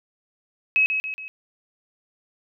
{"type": "tone with echo", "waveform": "sine", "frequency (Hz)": 2562, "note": "E7", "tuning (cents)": -50, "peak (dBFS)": -15, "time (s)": [0.76, 0.86], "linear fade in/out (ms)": 0, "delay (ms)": 140, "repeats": 3, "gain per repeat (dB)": -6, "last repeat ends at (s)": 1.28, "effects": []}